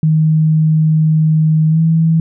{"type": "tone with pitch glide", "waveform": "sine", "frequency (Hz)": [156.8, 162.33], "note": ["D#3", "E3"], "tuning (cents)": [14, -26], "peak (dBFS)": -8, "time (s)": [0.03, 2.2], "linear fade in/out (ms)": 2, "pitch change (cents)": 60, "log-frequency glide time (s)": [1.69, 1.8], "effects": []}